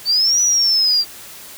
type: linear two-way sweep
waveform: sine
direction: up then down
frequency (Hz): 4501 to 5920 to 4687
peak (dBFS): -12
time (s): 0.05-1.05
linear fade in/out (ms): 50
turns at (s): 0.41
effects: white hiss -37 dBFS RMS until 1.57 s